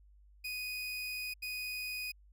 30% pulse tone bursts at uneven times, 2489 Hz, D#7, in tune, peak -35 dBFS, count 2, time 0.44-1.34 / 1.42-2.12 s, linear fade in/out 10 ms, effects added 50 Hz sine -58 dBFS peak until 2.32 s

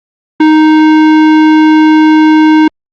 sine tone with tanh clipping, 311.1 Hz, D#4, in tune, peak -4 dBFS, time 0.4-2.68 s, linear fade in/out 5 ms, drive 17 dB, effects Opus 24 kbps

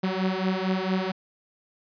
sawtooth beating tone pair, 185.7 / 190.1 Hz, F#3 / F#3, +7 / +47 cents, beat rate 4.4 Hz, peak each -23 dBFS, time 0.03-1.12 s, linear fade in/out 10 ms, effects resampled to 11025 Hz

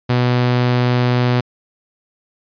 sawtooth tone, 123.47 Hz, B2, in tune, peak -9 dBFS, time 0.09-1.41 s, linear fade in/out 10 ms, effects resampled to 11025 Hz

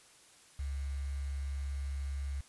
sine tone with quantisation, 69.3 Hz, C#2, in tune, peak -34 dBFS, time 0.59-2.41 s, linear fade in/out 5 ms, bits 9, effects white hiss -60 dBFS RMS until 2.48 s + resampled to 24000 Hz

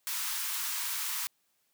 white high-pass noise, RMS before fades -34 dBFS, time 0.07-1.27 s, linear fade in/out 0 ms, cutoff 870 Hz, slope 96 dB/octave, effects white hiss -74 dBFS RMS until 1.73 s + high-pass 100 Hz 12 dB/octave

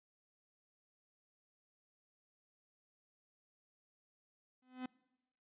45% pulse tone with exponential growth, 254.5 Hz, C4, 48 cents flat, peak -38 dBFS, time 4.62-4.86 s, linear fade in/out 5 ms, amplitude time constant 51 ms, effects noise-tail reverb RT60 1.0 s tail -24 dB re dry + resampled to 8000 Hz

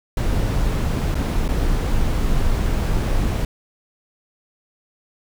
brown noise with dropouts, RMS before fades -19 dBFS, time 0.17-3.45 s, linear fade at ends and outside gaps 2 ms, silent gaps 1.145-1.152 / 1.48-1.488 s, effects none

